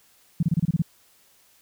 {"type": "tone bursts", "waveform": "sine", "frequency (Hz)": 164.81, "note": "E3", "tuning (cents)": 0, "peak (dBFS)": -17, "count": 8, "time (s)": [0.4, 0.821], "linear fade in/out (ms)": 5, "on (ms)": 29, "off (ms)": 27, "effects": ["white hiss -59 dBFS RMS until 1.61 s"]}